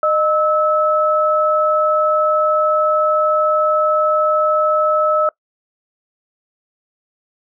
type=tone pair together; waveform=sine; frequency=613.5 / 1300 Hz; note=D#5 / E6; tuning=-25 / -24 cents; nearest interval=octave + minor second; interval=1301 cents; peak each=-15 dBFS; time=0.03-5.29 s; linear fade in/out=2 ms; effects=noise-tail reverb RT60 0.1 s tail -23 dB re dry